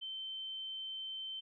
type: tone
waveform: sine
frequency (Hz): 3095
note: G7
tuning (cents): -23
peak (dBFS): -40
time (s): 0.01-1.41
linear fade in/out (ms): 20
effects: none